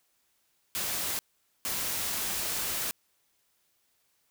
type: noise bursts at uneven times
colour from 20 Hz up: white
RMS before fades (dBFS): -32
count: 2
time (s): 0.75-1.19 / 1.65-2.91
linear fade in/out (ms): 0
effects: white hiss -72 dBFS RMS until 4.3 s